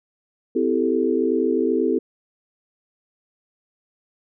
sine chord, A minor seventh, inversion first, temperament equal with one note detuned, 256.8 / 329.6 / 392 / 440 Hz, C4 / E4 / G4 / A4, -32 / 0 / 0 / 0 cents, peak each -23 dBFS, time 0.55-1.99 s, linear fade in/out 10 ms, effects none

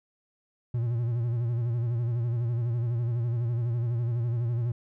triangle tone with vibrato, 118.3 Hz, A#2, 26 cents sharp, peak -23 dBFS, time 0.74-4.72 s, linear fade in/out 5 ms, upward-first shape sine, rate 12 Hz, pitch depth 69 cents each way, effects none

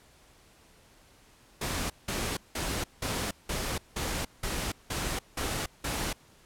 pink noise bursts, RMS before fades -32 dBFS, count 10, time 1.61-6.13 s, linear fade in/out 5 ms, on 290 ms, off 180 ms, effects pink hiss -59 dBFS RMS until 6.45 s + low-pass 12000 Hz 12 dB/octave

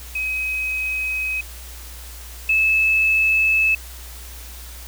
sine tone pair in turn, 2534 / 2607 Hz, D#7 / E7, +31 / -20 cents, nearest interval unison, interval 49 cents, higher second, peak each -21 / -14 dBFS, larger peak second, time 0.15-1.41 / 2.49-3.75 s, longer neither, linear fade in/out 5 ms, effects added 60 Hz sine -36 dBFS peak until 4.87 s + white hiss -40 dBFS RMS until 4.87 s

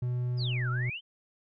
triangle tone, 123.47 Hz, B2, in tune, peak -26 dBFS, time 0.02-0.9 s, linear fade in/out 5 ms
sine exponential two-way sweep, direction down then up, 5210 to 1300 to 3177 Hz, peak -34 dBFS, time 0.37-1.01 s, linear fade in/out 50 ms, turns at 0.7 s
effects none

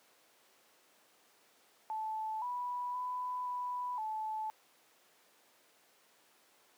sine tone with pitch steps, 873 / 983 / 997 / 989 / 869 Hz, A5 / B5 / B5 / B5 / A5, -14 / -8 / +16 / +2 / -22 cents, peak -35 dBFS, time 1.9-4.5 s, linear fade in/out 0 ms, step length 520 ms, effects pink hiss -66 dBFS RMS until 6.77 s + high-pass 400 Hz 12 dB/octave

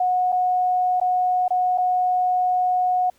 sine tone with dropouts, 730 Hz, F#5, 24 cents flat, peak -17 dBFS, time 0-3.1 s, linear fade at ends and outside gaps 5 ms, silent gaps 0.321-0.325 / 1.001-1.013 / 1.481-1.505 / 1.777-1.782 s, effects pink hiss -60 dBFS RMS until 3.18 s

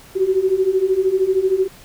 sine beating tone pair, 370 / 383 Hz, F#4 / G4, 0 / -40 cents, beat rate 13 Hz, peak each -19 / -16 dBFS, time 0.15-1.68 s, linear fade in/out 20 ms, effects pink hiss -44 dBFS RMS until 1.84 s

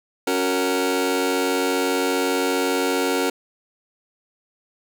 sawtooth chord, F# major, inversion second, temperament just, 277.5 / 370 / 462.5 Hz, C#4 / F#4 / A#4, +2 / 0 / -14 cents, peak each -20 dBFS, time 0.27-3.3 s, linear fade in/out 5 ms, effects none

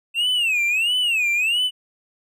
triangle tone with vibrato, 2667 Hz, E7, 20 cents sharp, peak -16 dBFS, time 0.14-1.71 s, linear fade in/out 50 ms, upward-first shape sine, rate 1.5 Hz, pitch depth 210 cents each way, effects none

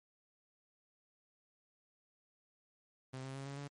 sawtooth tone with pitch steps, 130.81 / 133.64 / 136.52 / 139.47 / 142.48 Hz, C3 / C3 / C#3 / C#3 / C#3, 0 / +37 / -26 / +11 / +48 cents, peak -39 dBFS, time 3.13-3.68 s, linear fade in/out 10 ms, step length 110 ms, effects MP3 48 kbps

